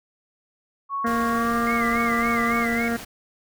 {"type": "tone with pitch glide", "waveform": "sine", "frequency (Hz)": [1108.7, 1181.4], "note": ["C#6", "D6"], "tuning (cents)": [0, 10], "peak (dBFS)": -24, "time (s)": [0.89, 2.67], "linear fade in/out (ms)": 50, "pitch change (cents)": 110, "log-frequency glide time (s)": [1.3, 1.54]}
{"type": "harmonic tone", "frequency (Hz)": 233.1, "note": "A#3", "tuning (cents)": 0, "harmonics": [1, 2, 3, 5, 6, 7, 8, 9], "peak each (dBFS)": [-24, -30, -31, -40, -33, -34, -36, -46], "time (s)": [1.04, 2.97], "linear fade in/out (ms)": 10}
{"type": "noise", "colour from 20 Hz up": "pink", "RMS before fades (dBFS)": -37, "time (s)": [1.06, 3.05], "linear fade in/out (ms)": 10}
{"type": "tone with vibrato", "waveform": "sine", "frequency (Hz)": 2093, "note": "C7", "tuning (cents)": 0, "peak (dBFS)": -26, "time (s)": [1.67, 2.88], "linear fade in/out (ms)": 0, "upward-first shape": "sine", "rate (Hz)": 3.6, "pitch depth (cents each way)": 100}
{"effects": []}